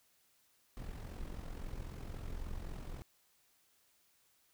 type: noise with amplitude modulation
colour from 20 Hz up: brown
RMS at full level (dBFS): -41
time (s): 0.77-3.02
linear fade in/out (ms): 0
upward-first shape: sine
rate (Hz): 43.8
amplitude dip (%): 60
effects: white hiss -72 dBFS RMS until 4.53 s